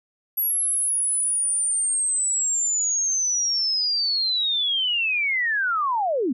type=linear sweep; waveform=sine; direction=down; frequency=11510 to 222.4 Hz; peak=-20 dBFS; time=0.37-6.33 s; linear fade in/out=10 ms; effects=none